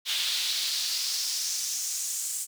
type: noise with high-pass filter sweep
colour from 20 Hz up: brown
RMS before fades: -30 dBFS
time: 0.05-2.47 s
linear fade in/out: 50 ms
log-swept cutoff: 3400 to 7900 Hz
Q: 2.8
effects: none